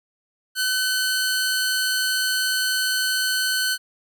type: tone pair together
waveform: sawtooth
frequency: 1519 / 4296 Hz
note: F#6 / C8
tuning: +45 / +45 cents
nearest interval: octave + tritone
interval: 1800 cents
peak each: -18 / -23 dBFS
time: 0.55-3.78 s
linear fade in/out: 50 ms
effects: none